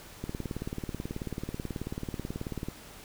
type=click train; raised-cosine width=3 ms; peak=-21 dBFS; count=46; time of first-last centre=0.24-2.686 s; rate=18.4 Hz; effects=pink hiss -49 dBFS RMS until 3.04 s